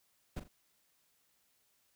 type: noise with echo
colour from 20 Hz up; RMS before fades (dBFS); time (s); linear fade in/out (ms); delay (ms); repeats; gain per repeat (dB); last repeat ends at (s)
brown; -39; 0.36-0.4; 10; 41; 2; -10; 0.482
effects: white hiss -74 dBFS RMS until 1.95 s